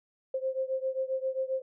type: beating tone pair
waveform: sine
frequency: 523.3 / 530.8 Hz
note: C5 / C5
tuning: 0 / +25 cents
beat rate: 7.5 Hz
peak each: -31 / -33 dBFS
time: 0.34-1.62 s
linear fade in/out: 5 ms
effects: none